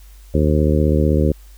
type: harmonic tone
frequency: 75.8 Hz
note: D#2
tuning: 45 cents flat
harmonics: 1 / 2 / 3 / 4 / 5 / 6 / 7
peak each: -16 / -19 / -21 / -22 / -23 / -24 / -24 dBFS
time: 0.34-1.32 s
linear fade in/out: 5 ms
effects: added 49 Hz sine -39 dBFS peak until 1.57 s + white hiss -52 dBFS RMS until 1.57 s